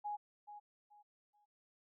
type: tone with echo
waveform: sine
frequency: 830.6 Hz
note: G#5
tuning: in tune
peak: -38 dBFS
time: 0.04-0.17 s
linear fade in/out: 20 ms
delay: 430 ms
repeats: 3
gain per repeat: -11 dB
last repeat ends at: 1.46 s
effects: none